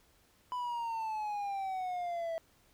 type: exponential sweep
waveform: triangle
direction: down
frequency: 1000 to 652 Hz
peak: -32 dBFS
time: 0.52-2.38 s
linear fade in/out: 0 ms
effects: pink hiss -67 dBFS RMS until 2.73 s